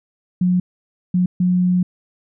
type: tone bursts at uneven times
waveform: sine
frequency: 180.5 Hz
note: F#3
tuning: 43 cents flat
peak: -13 dBFS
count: 3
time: 0.41-0.6 / 1.14-1.26 / 1.4-1.83 s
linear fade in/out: 5 ms
effects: none